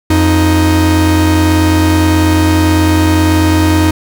45% pulse tone pair together, 87.7 / 312.5 Hz, F2 / D#4, +8 / +8 cents, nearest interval octave + minor seventh, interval 2200 cents, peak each -10 dBFS, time 0.1-3.91 s, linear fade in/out 5 ms, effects none

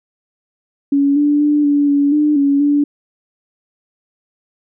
sine tone with pitch steps, 281 / 292.2 / 295.3 / 288.1 / 284.5 / 299 / 280.9 / 289.4 Hz, C#4 / D4 / D4 / D4 / C#4 / D4 / C#4 / D4, +24 / -9 / +10 / -33 / +45 / +31 / +23 / -25 cents, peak -10 dBFS, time 0.92-2.84 s, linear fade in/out 5 ms, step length 240 ms, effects none

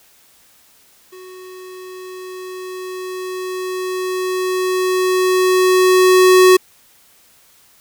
square tone with level ramp, 370 Hz, F#4, in tune, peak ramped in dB -36 to -6 dBFS, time 1.12-6.57 s, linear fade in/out 10 ms, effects white hiss -51 dBFS RMS until 7.8 s

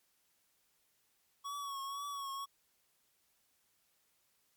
square tone with vibrato, 1117 Hz, C#6, 13 cents sharp, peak -40 dBFS, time 1.44-2.46 s, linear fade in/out 20 ms, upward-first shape triangle, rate 2 Hz, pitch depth 52 cents each way, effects white hiss -75 dBFS RMS until 4.56 s + MP3 96 kbps

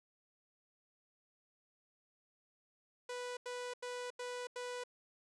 sawtooth tone bursts, 493 Hz, B4, 3 cents flat, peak -37 dBFS, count 5, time 3.09-4.838 s, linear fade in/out 5 ms, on 280 ms, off 87 ms, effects resampled to 22050 Hz

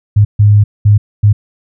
sine tone bursts at uneven times, 103.83 Hz, G#2, in tune, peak -3 dBFS, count 4, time 0.16-0.25 / 0.39-0.64 / 0.85-0.98 / 1.23-1.33 s, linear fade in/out 10 ms, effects none

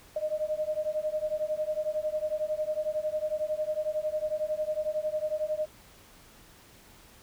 sine beating tone pair, 609 / 620 Hz, D#5 / D#5, -37 / -6 cents, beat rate 11 Hz, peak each -31 / -31 dBFS, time 0.16-5.66 s, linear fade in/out 5 ms, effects pink hiss -55 dBFS RMS until 7.22 s

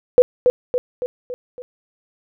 sine tone with echo, 496.9 Hz, B4, 11 cents sharp, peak -5 dBFS, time 0.18-0.22 s, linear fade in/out 0 ms, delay 280 ms, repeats 5, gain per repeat -5 dB, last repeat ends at 1.62 s, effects none

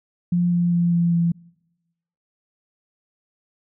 sine tone with pitch steps, 175.2 / 173.79 / 172.39 / 171 / 169.62 Hz, F3 / F3 / F3 / F3 / E3, +6 / -8 / -22 / -36 / +50 cents, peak -16 dBFS, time 0.32-1.32 s, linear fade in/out 5 ms, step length 200 ms, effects noise-tail reverb RT60 1.0 s tail -26 dB re dry

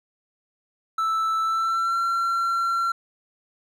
triangle tone with pitch glide, 1318.5 to 1362.6 Hz, E6 to F6, 0 to -43 cents, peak -19 dBFS, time 0.98-2.92 s, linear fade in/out 5 ms, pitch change +57 cents, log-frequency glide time 1.42-1.98 s, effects none

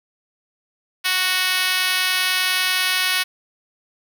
5% pulse tone with high-pass filter, 369.7 Hz, F#4, 1 cent flat, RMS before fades -20 dBFS, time 1.04-3.24 s, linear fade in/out 20 ms, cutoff 1500 Hz, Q 0.87, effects none

